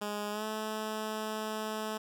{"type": "tone with pitch glide", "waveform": "10% pulse", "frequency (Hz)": [207.7, 216.5], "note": ["G#3", "A3"], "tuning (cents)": [0, -28], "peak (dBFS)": -26, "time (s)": [0.01, 1.98], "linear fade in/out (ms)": 10, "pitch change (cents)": 72, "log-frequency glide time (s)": [0.31, 0.44], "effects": []}